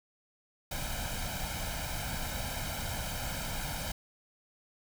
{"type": "noise with comb filter", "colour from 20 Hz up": "pink", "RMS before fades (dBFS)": -36, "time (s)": [0.71, 3.92], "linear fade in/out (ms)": 5, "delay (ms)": 1.3, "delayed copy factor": 0.75, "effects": []}